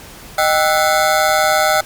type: ring-modulated tone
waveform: 25% pulse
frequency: 698.5 Hz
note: F5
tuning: in tune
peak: -5 dBFS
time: 0.38-1.81 s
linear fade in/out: 5 ms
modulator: 79.6 Hz
effects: pink hiss -37 dBFS RMS until 1.85 s + Opus 48 kbps